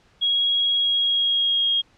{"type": "tone with pitch glide", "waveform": "sine", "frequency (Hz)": [3306, 3260], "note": ["G#7", "G#7"], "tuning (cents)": [-9, -33], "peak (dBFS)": -17, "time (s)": [0.21, 1.82], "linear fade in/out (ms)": 20, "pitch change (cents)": -24, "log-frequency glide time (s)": [0.77, 1.71], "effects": ["pink hiss -58 dBFS RMS until 1.97 s", "low-pass 5000 Hz 12 dB/octave"]}